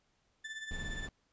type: tone with tremolo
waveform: 35% pulse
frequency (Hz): 1760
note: A6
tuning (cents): 0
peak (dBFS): -37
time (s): 0.44-1.08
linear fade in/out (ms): 10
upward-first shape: sine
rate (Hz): 17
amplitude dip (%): 60
type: noise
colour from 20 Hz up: brown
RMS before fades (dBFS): -41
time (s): 0.71-1.09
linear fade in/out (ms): 2
effects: pink hiss -75 dBFS RMS until 1.32 s + resampled to 16000 Hz